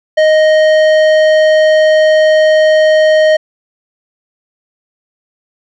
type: tone with tanh clipping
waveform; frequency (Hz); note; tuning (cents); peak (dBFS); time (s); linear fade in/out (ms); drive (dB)
sine; 622.3; D#5; 0; -7; 0.17-3.37; 10; 13
effects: none